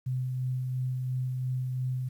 sine tone with tremolo, 128 Hz, C3, 38 cents flat, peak -27 dBFS, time 0.06-2.09 s, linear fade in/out 10 ms, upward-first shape sine, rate 2.9 Hz, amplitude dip 25%, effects 10-bit

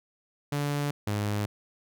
sawtooth tone pair in turn, 144.6 / 103.73 Hz, D3 / G#2, -27 / -2 cents, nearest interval tritone, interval 575 cents, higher first, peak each -23 dBFS, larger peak neither, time 0.52-0.91 / 1.07-1.46 s, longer neither, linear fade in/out 5 ms, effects none

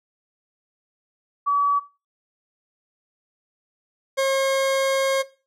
sine / 40% pulse tone pair in turn, 1142 / 539 Hz, D6 / C#5, -49 / -49 cents, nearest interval octave + minor second, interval 1300 cents, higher first, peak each -17 dBFS, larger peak neither, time 1.46-1.8 / 4.17-5.23 s, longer second, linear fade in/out 20 ms, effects noise-tail reverb RT60 0.3 s tail -17 dB re dry + low-pass 10000 Hz 12 dB/octave

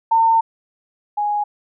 sine tone pair in turn, 906 / 829.9 Hz, A#5 / G#5, -50 / -1 cents, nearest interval major second, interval 151 cents, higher first, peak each -11 / -17 dBFS, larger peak first, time 0.11-0.41 / 1.17-1.44 s, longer first, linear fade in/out 10 ms, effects none

